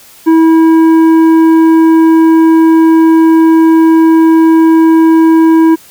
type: tone with tanh clipping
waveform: sine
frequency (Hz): 324.3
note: E4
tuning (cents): -28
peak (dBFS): -4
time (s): 0.26-5.76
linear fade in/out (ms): 20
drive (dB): 9
effects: white hiss -38 dBFS RMS until 5.9 s